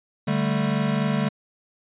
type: chord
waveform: square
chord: D suspended fourth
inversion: none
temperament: equal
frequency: 146.83 / 196 / 220 Hz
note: D3 / G3 / A3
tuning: 0 / 0 / 0 cents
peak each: -26 dBFS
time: 0.27-1.29 s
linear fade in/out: 10 ms
effects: resampled to 8000 Hz